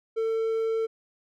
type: tone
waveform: triangle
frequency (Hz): 448.3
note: A4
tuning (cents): +32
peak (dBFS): -22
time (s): 0.16-0.87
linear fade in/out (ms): 20
effects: none